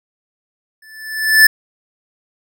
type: tone with exponential growth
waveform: square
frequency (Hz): 1751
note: A6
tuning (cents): -9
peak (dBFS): -3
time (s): 0.82-1.47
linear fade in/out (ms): 5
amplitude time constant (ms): 140
effects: none